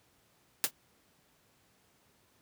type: noise with exponential decay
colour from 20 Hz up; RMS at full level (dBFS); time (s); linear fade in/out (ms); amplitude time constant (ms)
white; -23; 0.64-0.71; 0; 15
effects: pink hiss -68 dBFS RMS until 2.41 s + high-pass 80 Hz 12 dB/octave